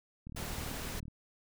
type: click train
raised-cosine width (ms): 5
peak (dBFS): -34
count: 32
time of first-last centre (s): 0.27-1.082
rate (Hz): 38.2
type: noise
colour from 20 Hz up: pink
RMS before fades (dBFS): -41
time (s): 0.36-1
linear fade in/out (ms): 5
effects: none